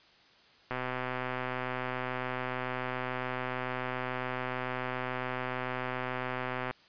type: click train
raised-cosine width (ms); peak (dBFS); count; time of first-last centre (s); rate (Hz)
0.5; -19; 763; 0.71-6.71; 127
effects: white hiss -60 dBFS RMS until 6.88 s + resampled to 11025 Hz